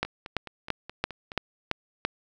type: two click trains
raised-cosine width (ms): 0.3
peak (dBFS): -9 / -22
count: 7 / 7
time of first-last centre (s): 0.03-2.05 / 0.05-1.318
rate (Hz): 2.97 / 4.73
effects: none